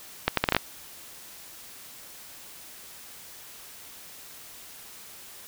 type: accelerating click train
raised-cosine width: 0.3 ms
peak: -4 dBFS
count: 7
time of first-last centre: 0.28-0.566 s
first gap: 93 ms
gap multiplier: 0.72
effects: white hiss -46 dBFS RMS until 5.47 s